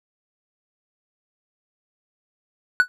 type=tone with exponential decay; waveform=triangle; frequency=1480 Hz; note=F#6; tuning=in tune; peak=-6 dBFS; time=2.8-2.88 s; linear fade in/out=0 ms; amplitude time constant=16 ms; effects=none